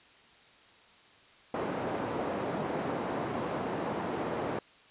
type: band-pass noise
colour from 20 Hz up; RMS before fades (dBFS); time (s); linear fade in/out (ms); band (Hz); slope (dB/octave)
white; -34; 1.54-4.59; 2; 150 to 690; 12
effects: white hiss -58 dBFS RMS until 4.9 s + resampled to 8000 Hz